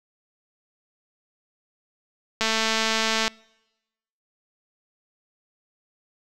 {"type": "click train", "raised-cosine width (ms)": 0.2, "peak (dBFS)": -6, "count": 194, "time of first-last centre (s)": [2.41, 3.279], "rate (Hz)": 222, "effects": ["noise-tail reverb RT60 1.0 s tail -26 dB re dry"]}